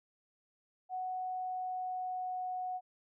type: tone with pitch glide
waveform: sine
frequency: 741 to 735.9 Hz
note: F#5 to F#5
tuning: +2 to -10 cents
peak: -35 dBFS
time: 0.89-2.81 s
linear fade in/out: 50 ms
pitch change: -12 cents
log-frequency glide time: 1.14-2.48 s
effects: none